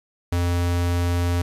square tone, 87.31 Hz, F2, in tune, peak -20 dBFS, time 0.32-1.42 s, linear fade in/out 5 ms, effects resampled to 32000 Hz + 8-bit

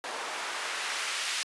white noise with band-pass filter sweep, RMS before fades -34 dBFS, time 0.04-1.43 s, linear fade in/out 0 ms, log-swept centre 740 to 2800 Hz, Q 0.79, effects high-pass 300 Hz 12 dB/octave + resampled to 24000 Hz

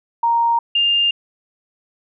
sine tone pair in turn, 932.3 / 2806 Hz, A#5 / F7, 0 / +8 cents, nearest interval octave + perfect fifth, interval 1908 cents, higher second, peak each -13 dBFS, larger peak neither, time 0.23-0.59 / 0.75-1.11 s, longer neither, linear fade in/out 5 ms, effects none

